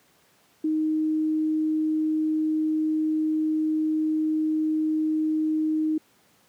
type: tone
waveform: sine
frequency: 311.7 Hz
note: D#4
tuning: 3 cents sharp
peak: -21 dBFS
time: 0.64-5.98 s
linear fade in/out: 5 ms
effects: pink hiss -61 dBFS RMS until 6.48 s + high-pass 150 Hz 12 dB/octave